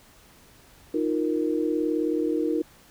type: chord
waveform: sine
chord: Eb suspended second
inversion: none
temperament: just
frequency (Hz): 311.1 / 350 / 466.7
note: Eb4 / F4 / Bb4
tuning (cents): 0 / +4 / +2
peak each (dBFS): -25 / -28 / -28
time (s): 0.94-2.62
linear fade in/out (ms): 5
effects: pink hiss -54 dBFS RMS until 2.9 s